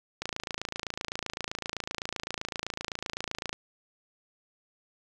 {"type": "click train", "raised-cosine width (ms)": 0.2, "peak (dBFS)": -15, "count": 93, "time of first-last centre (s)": [0.22, 3.529], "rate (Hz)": 27.8, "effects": []}